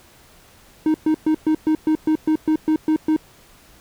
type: tone bursts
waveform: triangle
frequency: 311.9 Hz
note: D#4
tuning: 4 cents sharp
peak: -12 dBFS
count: 12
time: 0.86-3.164 s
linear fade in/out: 2 ms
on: 82 ms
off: 120 ms
effects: pink hiss -50 dBFS RMS until 3.8 s